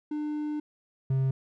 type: tone pair in turn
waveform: triangle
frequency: 300 / 133.06 Hz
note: D4 / C3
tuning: +37 / +29 cents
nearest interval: octave + major second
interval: 1408 cents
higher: first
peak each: -27 / -21 dBFS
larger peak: second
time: 0.11-0.6 / 1.1-1.31 s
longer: first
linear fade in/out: 5 ms
effects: none